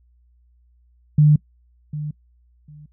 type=tone with echo; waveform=sine; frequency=150 Hz; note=D3; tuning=37 cents sharp; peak=-9 dBFS; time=1.18-1.36 s; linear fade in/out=5 ms; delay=750 ms; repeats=2; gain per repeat=-15 dB; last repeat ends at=2.86 s; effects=noise-tail reverb RT60 0.1 s tail -23 dB re dry + added 60 Hz sine -54 dBFS peak until 2.92 s